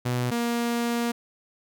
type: tone pair in turn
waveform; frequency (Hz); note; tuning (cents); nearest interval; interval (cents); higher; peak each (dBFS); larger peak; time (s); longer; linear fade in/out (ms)
sawtooth; 123.47 / 236.1; B2 / A#3; 0 / +22; major seventh; 1122; second; -20; neither; 0.05-0.31 / 0.31-1.12; second; 10
effects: none